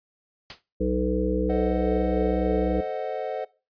white noise with exponential decay, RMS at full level -31 dBFS, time 0.5-0.62 s, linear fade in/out 1 ms, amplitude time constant 25 ms
harmonic tone, 62.4 Hz, B1, 19 cents sharp, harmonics 1 / 3 / 5 / 7 / 8, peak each -28 / -28 / -28 / -28 / -28 dBFS, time 0.8-2.81 s, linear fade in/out 10 ms
triangle chord, A diminished seventh, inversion none, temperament equal, 440 / 523.3 / 622.3 / 740 Hz, A4 / C5 / Eb5 / Gb5, 0 / 0 / 0 / 0 cents, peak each -31 dBFS, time 1.49-3.45 s, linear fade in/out 10 ms
effects noise-tail reverb RT60 0.3 s tail -20 dB re dry + resampled to 11025 Hz

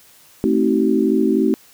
sine chord, A diminished seventh, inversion none, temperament just, 220 / 264 / 316.8 / 380.2 Hz, A3 / C4 / Eb4 / Gb4, 0 / +16 / +31 / +47 cents, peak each -19 dBFS, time 0.44-1.54 s, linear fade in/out 0 ms, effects white hiss -49 dBFS RMS until 1.73 s

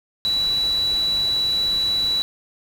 sine tone in noise, 3938 Hz, B7, 6 cents flat, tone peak -18 dBFS, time 0.25-2.22 s, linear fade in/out 0 ms, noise pink, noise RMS -36 dBFS, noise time 0.25-2.22 s, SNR +15 dB, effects none

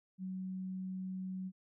sine tone, 187.1 Hz, F#3, 20 cents sharp, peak -38 dBFS, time 0.18-1.52 s, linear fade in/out 50 ms, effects none

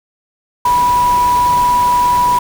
sine tone in noise, 980 Hz, B5, 14 cents flat, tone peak -9 dBFS, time 0.65-2.39 s, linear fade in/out 5 ms, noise pink, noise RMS -25 dBFS, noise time 0.65-2.39 s, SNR +13 dB, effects none

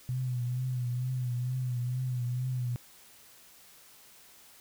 sine tone with vibrato, 125.3 Hz, B2, 25 cents sharp, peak -29 dBFS, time 0.09-2.76 s, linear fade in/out 0 ms, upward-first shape triangle, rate 2.2 Hz, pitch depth 60 cents each way, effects white hiss -56 dBFS RMS until 4.6 s

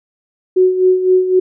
sine tone with tremolo, 370 Hz, F#4, in tune, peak -6 dBFS, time 0.56-1.4 s, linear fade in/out 10 ms, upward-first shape sine, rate 3.9 Hz, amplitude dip 65%, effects none

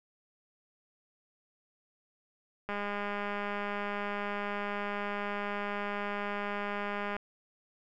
click train, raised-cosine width 0.5 ms, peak -21 dBFS, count 914, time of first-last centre 2.69-7.165 s, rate 204 Hz, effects none

